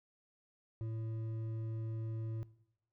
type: tone with hard clipping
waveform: sine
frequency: 111.7 Hz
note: A2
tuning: 27 cents sharp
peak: -39 dBFS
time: 0.81-2.43 s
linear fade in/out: 0 ms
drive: 7 dB
effects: noise-tail reverb RT60 0.8 s tail -19 dB re dry